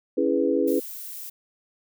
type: chord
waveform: sine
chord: C# minor seventh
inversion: none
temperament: equal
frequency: 277.2 / 329.6 / 415.3 / 493.9 Hz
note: C#4 / E4 / G#4 / B4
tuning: 0 / 0 / 0 / 0 cents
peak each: -25 dBFS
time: 0.17-0.8 s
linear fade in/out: 10 ms
type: noise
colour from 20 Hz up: violet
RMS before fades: -37 dBFS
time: 0.67-1.3 s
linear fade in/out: 10 ms
effects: none